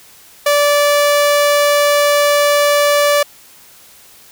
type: tone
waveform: sawtooth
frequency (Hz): 581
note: D5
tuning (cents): -19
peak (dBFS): -6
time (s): 0.46-3.23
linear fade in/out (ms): 5
effects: white hiss -43 dBFS RMS until 4.31 s